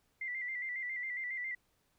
sine tone with vibrato, 2029 Hz, B6, 46 cents sharp, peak -36 dBFS, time 0.21-1.55 s, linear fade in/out 5 ms, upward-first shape square, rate 7.3 Hz, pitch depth 54 cents each way, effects pink hiss -75 dBFS RMS until 1.98 s

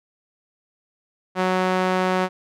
sawtooth tone with band-pass filter, 185 Hz, F#3, in tune, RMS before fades -21 dBFS, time 1.35-2.29 s, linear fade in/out 50 ms, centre 950 Hz, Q 0.61, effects none

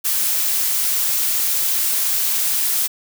blue noise, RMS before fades -19 dBFS, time 0.04-2.88 s, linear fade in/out 20 ms, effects none

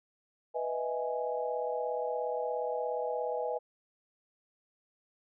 sine chord, E major seventh, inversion second, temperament equal, 493.9 / 622.3 / 659.3 / 830.6 Hz, B4 / D#5 / E5 / G#5, 0 / 0 / 0 / 0 cents, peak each -34 / -37 / -40 / -37 dBFS, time 0.54-3.59 s, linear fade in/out 20 ms, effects none

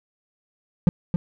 triangle tone with echo, 174.61 Hz, F3, in tune, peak -9 dBFS, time 0.87-0.89 s, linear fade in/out 0 ms, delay 270 ms, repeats 1, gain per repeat -6 dB, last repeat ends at 1.16 s, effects none

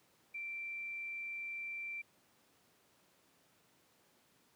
sine tone, 2349 Hz, D7, in tune, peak -40 dBFS, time 0.34-2.02 s, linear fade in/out 10 ms, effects pink hiss -70 dBFS RMS until 4.55 s + high-pass 150 Hz 12 dB/octave

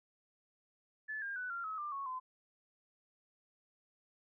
sine tone with pitch steps, 1733 / 1607.6 / 1491.3 / 1383.5 / 1283.4 / 1190.5 / 1104.4 / 1024.5 Hz, A6 / G6 / F#6 / F6 / E6 / D6 / C#6 / C6, -27 / +43 / +13 / -17 / -47 / +23 / -7 / -37 cents, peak -38 dBFS, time 1.08-2.2 s, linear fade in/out 20 ms, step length 140 ms, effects none

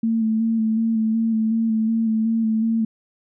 sine tone with vibrato, 223.3 Hz, A3, 26 cents sharp, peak -17 dBFS, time 0.03-2.85 s, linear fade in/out 5 ms, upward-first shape square, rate 2.7 Hz, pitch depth 23 cents each way, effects none

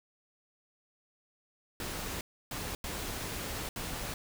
pink noise bursts at uneven times, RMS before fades -38 dBFS, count 4, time 1.8-2.21 / 2.51-2.75 / 2.84-3.69 / 3.76-4.14 s, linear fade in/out 2 ms, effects none

